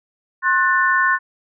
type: chord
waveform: sine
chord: F# diminished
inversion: second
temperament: just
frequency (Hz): 1065.6 / 1480 / 1776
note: C6 / F#6 / A6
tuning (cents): +31 / 0 / +16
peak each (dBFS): -18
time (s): 0.42-1.19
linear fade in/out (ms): 50
effects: none